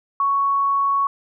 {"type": "tone", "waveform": "sine", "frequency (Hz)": 1112, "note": "C#6", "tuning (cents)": 5, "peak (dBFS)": -16, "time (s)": [0.2, 1.07], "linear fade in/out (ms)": 2, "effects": []}